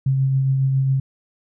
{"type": "tone with tremolo", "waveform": "sine", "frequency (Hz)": 134.2, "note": "C3", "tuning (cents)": 44, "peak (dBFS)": -14, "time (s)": [0.06, 1], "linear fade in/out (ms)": 5, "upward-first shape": "triangle", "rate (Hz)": 7.3, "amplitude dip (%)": 30, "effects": []}